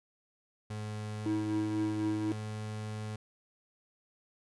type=tone with pitch glide; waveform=35% pulse; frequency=106.4 to 107.33 Hz; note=G#2 to A2; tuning=+42 to -43 cents; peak=-35 dBFS; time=0.7-3.16 s; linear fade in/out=5 ms; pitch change=+15 cents; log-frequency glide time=1.16-1.29 s
type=tone with tremolo; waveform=triangle; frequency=320 Hz; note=D#4; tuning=49 cents sharp; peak=-26 dBFS; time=1.26-2.32 s; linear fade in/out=0 ms; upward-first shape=triangle; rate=4 Hz; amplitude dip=50%
effects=resampled to 24000 Hz